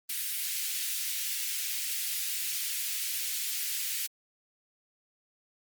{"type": "high-pass noise", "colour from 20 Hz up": "white", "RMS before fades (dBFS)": -33, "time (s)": [0.09, 4.07], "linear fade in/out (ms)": 10, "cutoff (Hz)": 2000, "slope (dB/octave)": 24, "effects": ["Opus 32 kbps"]}